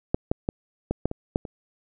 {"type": "clicks", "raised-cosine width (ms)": 2, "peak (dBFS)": [-7, -8, -11, -11, -9, -17, -8, -22], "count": 8, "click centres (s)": [0.145, 0.315, 0.489, 0.91, 1.056, 1.114, 1.359, 1.452], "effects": []}